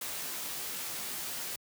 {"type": "noise with comb filter", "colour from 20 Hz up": "white", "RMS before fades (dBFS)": -38, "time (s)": [0.01, 1.56], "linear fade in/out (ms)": 5, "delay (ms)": 16, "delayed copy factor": -0.65, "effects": ["high-pass 100 Hz 12 dB/octave"]}